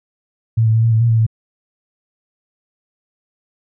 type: tone with pitch steps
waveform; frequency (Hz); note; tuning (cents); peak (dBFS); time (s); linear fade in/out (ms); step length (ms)
sine; 113.2 / 110.7 / 112.8 / 115 / 111.1 / 117.5 / 113.2 / 111.7; A2 / A2 / A2 / A#2 / A2 / A#2 / A2 / A2; +50 / +11 / +44 / -23 / +17 / +14 / +50 / +27; -10; 0.57-1.266; 10; 87
effects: none